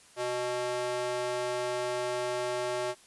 square tone with high-pass filter, 123.47 Hz, B2, in tune, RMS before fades -32 dBFS, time 0.16-2.95 s, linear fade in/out 50 ms, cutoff 500 Hz, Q 2.5, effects white hiss -57 dBFS RMS until 3.06 s + resampled to 24000 Hz

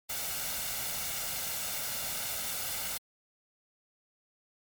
white noise with comb filter, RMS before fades -35 dBFS, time 0.09-2.98 s, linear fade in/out 10 ms, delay 1.4 ms, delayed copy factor +0.55, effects MP3 96 kbps

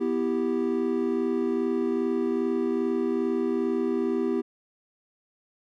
triangle chord, E minor, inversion second, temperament equal, 246.9 / 329.6 / 392 Hz, B3 / E4 / G4, 0 / 0 / 0 cents, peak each -26 / -27 / -25 dBFS, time 0-4.42 s, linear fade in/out 20 ms, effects none

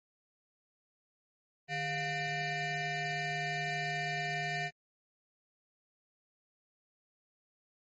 25% pulse ring-modulated tone, 554.4 Hz, C#5, in tune, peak -26 dBFS, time 1.68-4.71 s, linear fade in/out 50 ms, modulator 1260 Hz, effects low-pass 5000 Hz 12 dB/octave + MP3 32 kbps

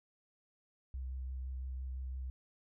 sine tone with vibrato, 64.7 Hz, C2, 19 cents flat, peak -38 dBFS, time 0.94-2.3 s, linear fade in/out 0 ms, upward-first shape sine, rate 5.9 Hz, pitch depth 16 cents each way, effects none

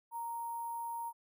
sine tone with sample-and-hold, 932.3 Hz, A#5, in tune, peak -37 dBFS, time 0.11-1.13 s, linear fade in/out 50 ms, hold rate 11025 Hz, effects none

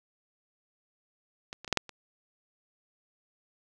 clicks, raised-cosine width 0.2 ms, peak -21 / -26 / -20 / -7 / -6 / -26 dBFS, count 6, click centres 1.529 / 1.646 / 1.678 / 1.727 / 1.773 / 1.893 s, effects none

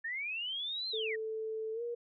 sine linear two-way sweep, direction up then down, 1760 to 4186 to 1775 Hz, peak -35 dBFS, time 0.04-1.16 s, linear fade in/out 10 ms, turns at 0.89 s
sine tone with pitch glide, 440 to 474.3 Hz, A4 to A#4, 0 to +30 cents, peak -35 dBFS, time 0.93-1.95 s, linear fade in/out 10 ms, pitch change +130 cents, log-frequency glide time 1.73-1.82 s
effects none

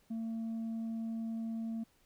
sine tone with tanh clipping, 225.9 Hz, A3, 46 cents sharp, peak -36 dBFS, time 0.1-1.84 s, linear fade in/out 10 ms, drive 2 dB, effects pink hiss -70 dBFS RMS until 2.05 s

